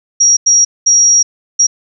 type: tone bursts at uneven times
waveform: sine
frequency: 5680 Hz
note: F8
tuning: 28 cents sharp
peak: -5 dBFS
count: 4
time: 0.2-0.37 / 0.46-0.65 / 0.86-1.23 / 1.59-1.67 s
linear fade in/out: 10 ms
effects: none